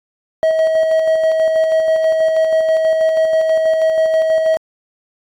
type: tone with tremolo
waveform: triangle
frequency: 640 Hz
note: D#5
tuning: 49 cents sharp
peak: -8 dBFS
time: 0.43-4.57 s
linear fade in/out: 0 ms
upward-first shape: square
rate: 6.2 Hz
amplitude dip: 30%
effects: AAC 64 kbps